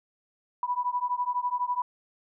sine beating tone pair, 979 / 991 Hz, B5 / B5, -15 / +6 cents, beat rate 12 Hz, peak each -29 dBFS, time 0.63-1.82 s, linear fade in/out 2 ms, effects none

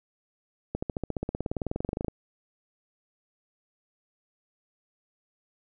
accelerating click train, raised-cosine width 2 ms, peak -16 dBFS, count 26, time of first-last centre 0.75-2.083 s, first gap 75 ms, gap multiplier 0.97, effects none

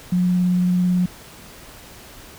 sine tone with vibrato, 180 Hz, F#3, 47 cents flat, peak -15 dBFS, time 0.12-1.06 s, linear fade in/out 5 ms, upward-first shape triangle, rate 18 Hz, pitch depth 14 cents each way, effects pink hiss -42 dBFS RMS until 2.38 s

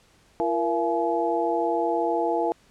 harmonic tone with a mistuned harmonic, 169.5 Hz, E3, 49 cents sharp, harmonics 2 / 3 / 4 / 5, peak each -27 / -27 / -27 / -27 dBFS, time 0.4-2.52 s, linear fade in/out 0 ms, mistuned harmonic 3, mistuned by -130 cents, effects pink hiss -59 dBFS RMS until 2.7 s + low-pass 9000 Hz 12 dB/octave

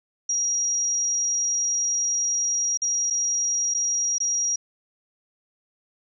sine tone with dropouts, 5710 Hz, F8, 37 cents sharp, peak -21 dBFS, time 0.29-4.56 s, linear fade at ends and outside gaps 5 ms, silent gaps 2.774-2.818 / 3.102-3.106 / 3.74-3.746 / 4.183-4.202 s, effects none

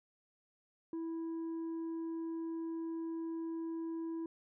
triangle tone with tanh clipping, 328.6 Hz, E4, 5 cents flat, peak -38 dBFS, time 0.93-4.26 s, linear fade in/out 2 ms, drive 8 dB, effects none

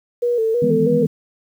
sine tone with vibrato, 463.3 Hz, A#4, 11 cents flat, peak -15 dBFS, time 0.22-1.06 s, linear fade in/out 10 ms, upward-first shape square, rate 3.1 Hz, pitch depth 66 cents each way
sine chord, E major seventh, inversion third, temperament equal, 155.56 / 164.81 / 207.7 / 246.9 Hz, D#3 / E3 / G#3 / B3, 0 / 0 / 0 / 0 cents, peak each -25 / -22 / -22 / -20 dBFS, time 0.62-1.07 s, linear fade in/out 5 ms
effects 8-bit

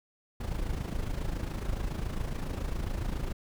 brown noise with amplitude modulation, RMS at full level -30 dBFS, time 0.4-3.33 s, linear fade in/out 10 ms, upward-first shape sine, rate 27.2 Hz, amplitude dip 65%, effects none

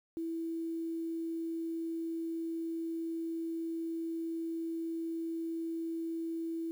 sine tone with quantisation, 329.6 Hz, E4, in tune, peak -34 dBFS, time 0.17-6.71 s, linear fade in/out 0 ms, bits 10, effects none

